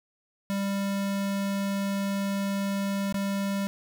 square tone with dropouts, 197.9 Hz, G3, 17 cents sharp, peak -27 dBFS, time 0.5-3.67 s, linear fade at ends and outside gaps 0 ms, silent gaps 3.125-3.143 s, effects none

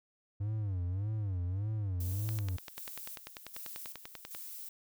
triangle tone with vibrato, 98 Hz, G2, in tune, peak -30 dBFS, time 0.4-2.57 s, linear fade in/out 10 ms, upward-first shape sine, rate 1.7 Hz, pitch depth 190 cents each way
violet noise with tremolo, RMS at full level -45 dBFS, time 2-4.69 s, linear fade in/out 5 ms, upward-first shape square, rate 1.3 Hz, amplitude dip 60%
click train, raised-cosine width 0.2 ms, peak -25 dBFS, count 22, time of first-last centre 2.29-4.349 s, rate 10.2 Hz
effects none

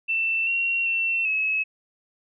sine tone with pitch steps, 2675 / 2739 / 2701 / 2577 Hz, E7 / F7 / E7 / E7, +25 / -34 / +42 / -40 cents, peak -21 dBFS, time 0.08-1.64 s, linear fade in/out 20 ms, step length 390 ms, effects none

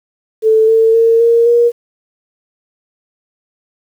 sine tone with pitch steps, 440 / 448.2 / 456.6 / 465.1 / 473.8 Hz, A4 / A4 / A#4 / A#4 / A#4, 0 / +32 / -36 / -4 / +28 cents, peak -6 dBFS, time 0.42-1.72 s, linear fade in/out 50 ms, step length 260 ms, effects 7-bit

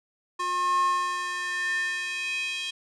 square tone with high-pass filter sweep, 358.8 Hz, F4, 47 cents sharp, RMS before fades -28 dBFS, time 0.39-2.71 s, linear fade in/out 10 ms, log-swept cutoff 850 to 3000 Hz, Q 5.7, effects resampled to 22050 Hz

